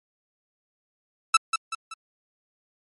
sawtooth tone with echo, 1318.5 Hz, E6, in tune, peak -10 dBFS, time 1.34-1.37 s, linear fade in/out 5 ms, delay 190 ms, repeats 3, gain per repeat -7 dB, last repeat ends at 1.94 s, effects MP3 48 kbps

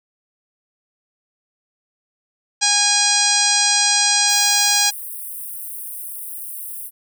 harmonic tone, 820 Hz, G#5, 22 cents flat, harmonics 1 / 2 / 3 / 4 / 5 / 6 / 7 / 8 / 9 / 10, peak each -24 / -25 / -25 / -25 / -22 / -21 / -20 / -24 / -25 / -24 dBFS, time 2.61-4.91 s, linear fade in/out 20 ms
white high-pass noise, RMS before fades -31 dBFS, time 4.27-6.91 s, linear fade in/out 50 ms, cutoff 8700 Hz, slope 96 dB/octave
effects none

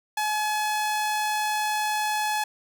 sawtooth tone, 850 Hz, G#5, 40 cents sharp, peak -20 dBFS, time 0.17-2.44 s, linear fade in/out 5 ms, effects none

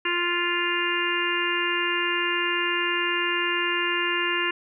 harmonic tone, 349.2 Hz, F4, in tune, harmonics 1 / 3 / 4 / 5 / 6 / 7 / 8, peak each -30 / -30 / -33 / -28 / -32 / -33 / -28 dBFS, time 0.05-4.51 s, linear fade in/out 5 ms, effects none

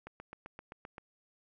click train, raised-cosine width 0.5 ms, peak -30 dBFS, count 8, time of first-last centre 0.07-0.981 s, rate 7.68 Hz, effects none

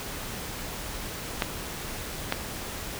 clicks, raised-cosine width 0.3 ms, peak -8 dBFS, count 2, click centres 1.422 / 2.324 s, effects pink hiss -36 dBFS RMS until 2.99 s

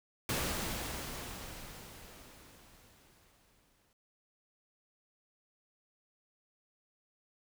pink noise with exponential decay, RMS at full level -33 dBFS, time 0.29-3.93 s, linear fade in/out 2 ms, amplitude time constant 790 ms, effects none

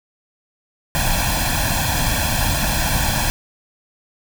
pink noise with comb filter, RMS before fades -19 dBFS, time 0.95-3.3 s, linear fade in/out 0 ms, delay 1.2 ms, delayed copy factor +0.95, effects none

